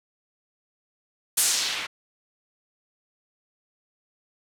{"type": "noise with low-pass filter sweep", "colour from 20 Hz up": "blue", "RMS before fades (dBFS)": -25, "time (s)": [1.37, 1.87], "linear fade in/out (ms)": 10, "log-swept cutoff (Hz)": [11000, 2100], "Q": 1.4, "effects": []}